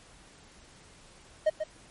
triangle tone with echo, 622.3 Hz, D#5, in tune, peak -18 dBFS, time 1.46-1.5 s, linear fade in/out 10 ms, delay 140 ms, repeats 1, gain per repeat -8 dB, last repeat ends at 1.64 s, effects pink hiss -55 dBFS RMS until 1.9 s + MP3 48 kbps

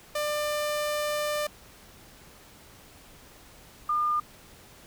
sawtooth / sine tone pair in turn, 596 / 1208.6 Hz, D5 / D6, +25 / +49 cents, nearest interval octave, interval 1224 cents, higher second, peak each -23 dBFS, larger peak neither, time 0.15-1.47 / 3.89-4.2 s, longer first, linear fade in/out 5 ms, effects pink hiss -52 dBFS RMS until 4.86 s

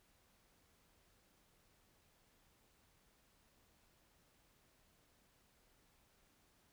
silence, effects pink hiss -73 dBFS RMS until 6.72 s

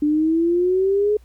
sine exponential sweep, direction up, 293.6 to 426.1 Hz, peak -15 dBFS, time 0.02-1.17 s, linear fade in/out 5 ms, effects added 60 Hz sine -46 dBFS peak until 1.24 s + pink hiss -60 dBFS RMS until 1.24 s

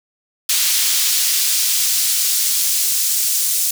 pink noise with high-pass filter sweep, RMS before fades -17 dBFS, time 0.49-3.71 s, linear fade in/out 5 ms, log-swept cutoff 3700 to 6700 Hz, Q 0.83, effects none

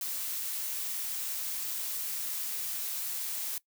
blue noise, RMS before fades -35 dBFS, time 0.01-3.58 s, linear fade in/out 2 ms, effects noise-tail reverb RT60 0.1 s tail -20 dB re dry

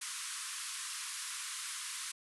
white band-pass noise, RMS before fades -42 dBFS, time 0.01-2.12 s, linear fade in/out 10 ms, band 1000 to 11000 Hz, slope 96 dB/octave, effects none

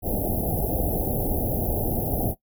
pink band-stop noise, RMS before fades -25 dBFS, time 0.02-2.35 s, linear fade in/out 50 ms, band 800 to 11000 Hz, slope 96 dB/octave, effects noise-tail reverb RT60 0.1 s tail -17 dB re dry

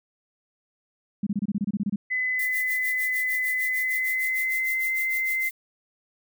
sine tone bursts, 203.2 Hz, G#3, 38 cents flat, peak -22 dBFS, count 12, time 1.23-1.96 s, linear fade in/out 5 ms, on 37 ms, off 26 ms
sine tone with pitch glide, 2017 to 2070 Hz, B6 to C7, +36 to -19 cents, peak -23 dBFS, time 2.1-5.5 s, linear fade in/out 20 ms, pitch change +45 cents, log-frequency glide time 3.56-4.94 s
violet noise with tremolo, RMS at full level -34 dBFS, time 2.39-5.51 s, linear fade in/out 2 ms, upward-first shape sine, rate 6.6 Hz, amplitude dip 85%
effects none

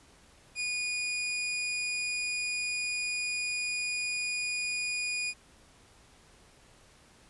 sawtooth tone, 2455 Hz, D#7, 24 cents flat, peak -27 dBFS, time 0.55-5.34 s, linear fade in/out 50 ms, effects pink hiss -59 dBFS RMS until 7.29 s + resampled to 24000 Hz

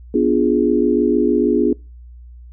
sine chord, B diminished seventh, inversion none, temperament equal, 246.9 / 293.7 / 349.2 / 415.3 Hz, B3 / D4 / F4 / Ab4, 0 / 0 / 0 / 0 cents, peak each -18 dBFS, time 0.14-1.73 s, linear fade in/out 5 ms, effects noise-tail reverb RT60 0.3 s tail -25 dB re dry + added 60 Hz sine -36 dBFS peak until 2.52 s

